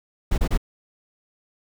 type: noise bursts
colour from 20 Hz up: brown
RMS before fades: -19 dBFS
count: 3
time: 0.31-0.576 s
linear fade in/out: 10 ms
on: 70 ms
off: 28 ms
effects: none